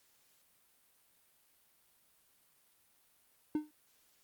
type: tone with exponential decay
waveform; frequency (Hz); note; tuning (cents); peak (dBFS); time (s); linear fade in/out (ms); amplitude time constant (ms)
triangle; 303.4; D#4; -44; -25; 3.55-3.71; 2; 34
effects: white hiss -70 dBFS RMS until 4.23 s + Opus 48 kbps